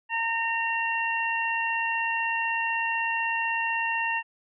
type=harmonic tone; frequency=916 Hz; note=A#5; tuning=31 cents flat; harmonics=1 / 2 / 3; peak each=-29 / -29 / -29 dBFS; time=0.09-4.23 s; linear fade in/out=50 ms; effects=none